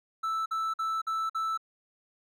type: tone bursts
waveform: triangle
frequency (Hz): 1318.5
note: E6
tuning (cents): 0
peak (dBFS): -26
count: 5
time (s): 0.23-1.576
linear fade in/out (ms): 10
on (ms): 230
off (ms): 49
effects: none